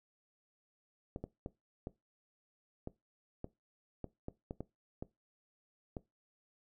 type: clicks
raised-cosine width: 2 ms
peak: -27 dBFS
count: 12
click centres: 1.161 / 1.24 / 1.461 / 1.871 / 2.874 / 3.444 / 4.043 / 4.284 / 4.509 / 4.606 / 5.025 / 5.968 s
effects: noise-tail reverb RT60 0.2 s tail -19 dB re dry